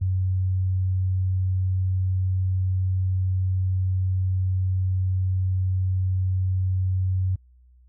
sine tone, 93.3 Hz, F#2, 15 cents sharp, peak -20 dBFS, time 0.01-7.36 s, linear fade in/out 10 ms, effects added 62 Hz sine -51 dBFS peak until 7.88 s

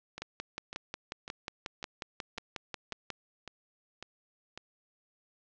two click trains, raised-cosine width 0.2 ms, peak -24 / -19 dBFS, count 9 / 17, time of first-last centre 0.18-4.576 / 0.22-3.103 s, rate 1.82 / 5.55 Hz, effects low-pass 6000 Hz 12 dB/octave

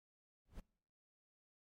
brown noise with exponential growth, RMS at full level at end -44 dBFS, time 0.45-0.6 s, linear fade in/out 5 ms, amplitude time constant 32 ms, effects noise-tail reverb RT60 0.6 s tail -24 dB re dry + MP3 64 kbps

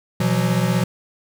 square chord, B suspended fourth, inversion none, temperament equal with one note detuned, 123.47 / 169.15 / 185 Hz, B2 / E3 / F#3, 0 / +45 / 0 cents, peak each -22 dBFS, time 0.2-0.84 s, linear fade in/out 5 ms, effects none

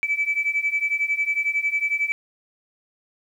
sine beating tone pair, 2300 / 2311 Hz, D7 / D7, -37 / -28 cents, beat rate 11 Hz, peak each -24 / -22 dBFS, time 0.03-2.12 s, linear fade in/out 0 ms, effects tanh soft clip ceiling -13 dBFS + 9-bit

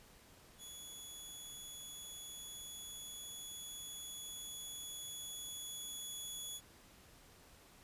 15% pulse tone with level ramp, 3393 Hz, G#7, 36 cents sharp, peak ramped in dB -42 to -36 dBFS, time 0.58-6.61 s, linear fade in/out 50 ms, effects pink hiss -62 dBFS RMS until 7.83 s + resampled to 32000 Hz

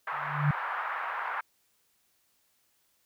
pink band-pass noise, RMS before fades -34 dBFS, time 0.07-1.41 s, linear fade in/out 5 ms, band 890 to 1700 Hz, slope 24 dB/octave
sine tone with exponential growth, 146.83 Hz, D3, in tune, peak -19 dBFS, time 0.12-0.51 s, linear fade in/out 5 ms, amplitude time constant 84 ms
effects white hiss -71 dBFS RMS until 3.05 s

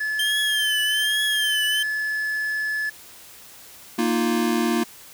triangle tone, 1722 Hz, A6, 38 cents flat, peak -21 dBFS, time 0-2.9 s, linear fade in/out 10 ms
45% pulse tone with vibrato, 3148 Hz, G7, 7 cents sharp, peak -22 dBFS, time 0.19-1.83 s, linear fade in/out 5 ms, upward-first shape triangle, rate 1.2 Hz, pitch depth 110 cents each way
square chord, Bb suspended fourth, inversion none, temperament equal, 233.1 / 311.1 / 349.2 Hz, Bb3 / Eb4 / F4, 0 / 0 / 0 cents, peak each -23 / -27 / -25 dBFS, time 3.98-4.84 s, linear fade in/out 10 ms
effects white hiss -45 dBFS RMS until 5.13 s

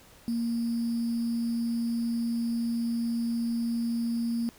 sine tone with sample-and-hold, 233.1 Hz, A#3, in tune, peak -26 dBFS, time 0.28-4.49 s, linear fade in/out 0 ms, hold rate 4900 Hz, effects pink hiss -55 dBFS RMS until 4.58 s

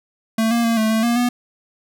square tone with pitch steps, 223.3 / 234.5 / 229.7 / 218.9 / 221.8 / 236.3 / 244 Hz, A3 / A#3 / A#3 / A3 / A3 / A#3 / B3, +26 / +11 / -25 / -9 / +14 / +24 / -21 cents, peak -16 dBFS, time 0.38-1.29 s, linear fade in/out 5 ms, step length 130 ms, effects none

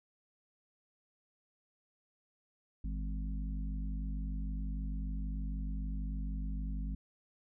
harmonic tone with a mistuned harmonic, 51.91 Hz, G#1, in tune, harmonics 1 / 3 / 4 / 5, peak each -35 / -45 / -47 / -49 dBFS, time 2.84-6.95 s, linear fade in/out 5 ms, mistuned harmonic 3, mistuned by +58 cents, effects none

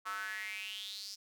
square tone with high-pass filter sweep, 100.6 Hz, G2, 45 cents sharp, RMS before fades -42 dBFS, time 0.05-1.16 s, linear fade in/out 20 ms, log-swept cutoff 1200 to 5300 Hz, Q 6.9, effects none

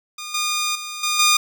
10% pulse tone with level steps, 1218 Hz, D#6, 37 cents flat, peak -22 / -12 / -21 / -11 / -5 dBFS, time 0.18-1.37 s, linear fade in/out 5 ms, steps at 0.34 / 0.75 / 1.03 / 1.19 s, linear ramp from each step 5 ms, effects none

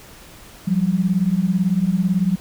sine beating tone pair, 174.61 / 192.61 Hz, F3 / G3, 0 / -30 cents, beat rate 18 Hz, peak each -19 / -18 dBFS, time 0.67-2.36 s, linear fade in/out 10 ms, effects pink hiss -43 dBFS RMS until 2.4 s

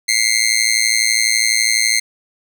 15% pulse tone with amplitude modulation, 2100 Hz, C7, 6 cents sharp, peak -3 dBFS, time 0.08-2 s, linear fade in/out 10 ms, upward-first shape sine, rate 112 Hz, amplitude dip 90%, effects none

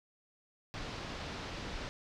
pink low-pass noise, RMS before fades -42 dBFS, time 0.74-1.89 s, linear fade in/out 0 ms, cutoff 5300 Hz, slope 24 dB/octave, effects none

